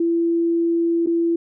sine tone with dropouts, 336.4 Hz, E4, 35 cents sharp, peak -16 dBFS, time 0-1.36 s, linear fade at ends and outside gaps 5 ms, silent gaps 1.062-1.07 s, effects none

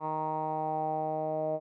10% pulse tone with low-pass filter sweep, 156 Hz, D#3, 5 cents sharp, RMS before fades -32 dBFS, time 0-1.6 s, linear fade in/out 50 ms, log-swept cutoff 1000 to 630 Hz, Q 5.9, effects none

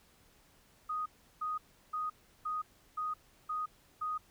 sine tone bursts, 1244.5 Hz, D#6, in tune, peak -33 dBFS, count 7, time 0.89-4.18 s, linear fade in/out 10 ms, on 170 ms, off 350 ms, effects pink hiss -65 dBFS RMS until 4.3 s

